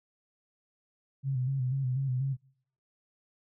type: tone with vibrato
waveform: sine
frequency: 131.4 Hz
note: C3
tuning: 8 cents sharp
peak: -27 dBFS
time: 1.23-2.37 s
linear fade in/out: 50 ms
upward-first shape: square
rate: 4.1 Hz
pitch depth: 61 cents each way
effects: noise-tail reverb RT60 0.7 s tail -26 dB re dry